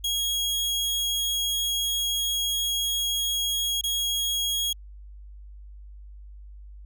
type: tone with dropouts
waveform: sawtooth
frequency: 3299 Hz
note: G#7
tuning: 12 cents flat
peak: -21 dBFS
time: 0.04-4.73 s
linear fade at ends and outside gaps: 5 ms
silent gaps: 3.812-3.837 s
effects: added 50 Hz sine -41 dBFS peak until 6.85 s